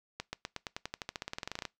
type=accelerating click train; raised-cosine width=0.2 ms; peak=-19 dBFS; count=22; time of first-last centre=0.2-1.653 s; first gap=130 ms; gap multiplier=0.93; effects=noise-tail reverb RT60 0.2 s tail -23 dB re dry